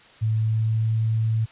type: tone with pitch glide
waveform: sine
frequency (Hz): 110 to 111.34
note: A2 to A2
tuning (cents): 0 to +21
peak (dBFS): -19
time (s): 0.21-1.46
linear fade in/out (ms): 20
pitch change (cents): +21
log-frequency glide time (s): 0.34-0.92
effects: white hiss -50 dBFS RMS until 1.51 s + resampled to 8000 Hz

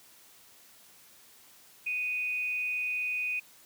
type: tone with amplitude modulation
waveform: sine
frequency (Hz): 2489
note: D#7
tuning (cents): 0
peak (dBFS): -27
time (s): 1.86-3.4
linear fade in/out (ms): 10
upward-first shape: sine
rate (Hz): 239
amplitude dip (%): 45
effects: white hiss -57 dBFS RMS until 3.65 s + high-pass 80 Hz 12 dB/octave

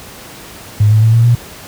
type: tone with pitch steps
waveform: sine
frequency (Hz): 105.3 / 108.64 / 112.08 / 115.63 / 119.29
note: G#2 / A2 / A2 / A#2 / A#2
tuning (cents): +24 / -22 / +32 / -14 / +40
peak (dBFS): -5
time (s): 0.8-1.35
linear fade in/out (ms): 5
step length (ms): 110
effects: pink hiss -33 dBFS RMS until 1.67 s + high-pass 60 Hz 12 dB/octave

